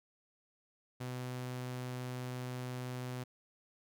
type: tone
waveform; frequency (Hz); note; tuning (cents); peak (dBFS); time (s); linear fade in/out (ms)
sawtooth; 125.9; B2; +34; -35; 1-3.24; 10
effects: none